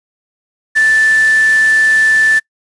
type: tone in noise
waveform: sine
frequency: 1760 Hz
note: A6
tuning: in tune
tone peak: -7 dBFS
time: 0.75-2.4 s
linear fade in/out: 20 ms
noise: white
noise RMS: -25 dBFS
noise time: 0.75-2.4 s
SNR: +15 dB
effects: noise-tail reverb RT60 0.1 s tail -25 dB re dry + resampled to 22050 Hz